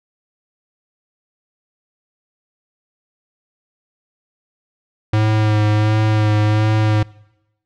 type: tone with vibrato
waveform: square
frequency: 107.1 Hz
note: A2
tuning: 46 cents flat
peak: -13 dBFS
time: 5.13-7.03 s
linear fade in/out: 5 ms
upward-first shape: sine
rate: 1.4 Hz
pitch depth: 21 cents each way
effects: noise-tail reverb RT60 0.9 s tail -23 dB re dry + low-pass 4000 Hz 12 dB/octave